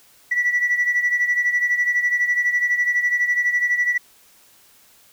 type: beating tone pair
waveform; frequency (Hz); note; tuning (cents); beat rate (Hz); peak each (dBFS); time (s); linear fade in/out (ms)
sine; 1952 / 1964; B6 / B6; -21 / -10; 12; -17 / -22; 0.31-3.98; 10
effects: tanh soft clip ceiling -12 dBFS + white hiss -53 dBFS RMS until 5.12 s